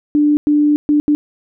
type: tone bursts at uneven times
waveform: sine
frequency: 295.9 Hz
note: D4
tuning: 13 cents sharp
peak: -9 dBFS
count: 4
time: 0.15-0.37 / 0.47-0.76 / 0.89-1 / 1.08-1.15 s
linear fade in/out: 0 ms
effects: none